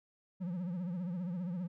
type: tone with vibrato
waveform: triangle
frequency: 177.9 Hz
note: F3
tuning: 32 cents sharp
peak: -33 dBFS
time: 0.4-1.68 s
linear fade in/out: 20 ms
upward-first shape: triangle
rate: 15 Hz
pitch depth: 140 cents each way
effects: none